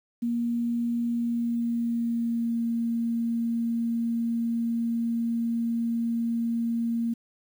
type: tone with pitch glide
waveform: sine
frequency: 235.9 to 232 Hz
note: A#3 to A#3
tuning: +21 to -8 cents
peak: -24 dBFS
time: 0.22-7.14 s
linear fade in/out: 10 ms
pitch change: -29 cents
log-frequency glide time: 1.08-2.57 s
effects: 9-bit